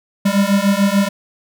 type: beating tone pair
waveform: square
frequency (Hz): 196 / 202.8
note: G3 / G#3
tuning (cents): 0 / -41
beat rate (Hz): 6.8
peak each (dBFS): -16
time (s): 0.25-1.09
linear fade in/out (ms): 10
effects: none